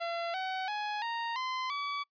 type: tone with pitch steps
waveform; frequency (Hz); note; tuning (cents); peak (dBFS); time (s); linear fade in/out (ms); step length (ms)
sawtooth; 680 / 754.5 / 837.2 / 928.9 / 1030.7 / 1143.6; F5 / F#5 / G#5 / A#5 / C6 / D6; -46 / +34 / +14 / -6 / -26 / -46; -29; 0-2.04; 20; 340
effects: noise-tail reverb RT60 0.1 s tail -25 dB re dry + resampled to 11025 Hz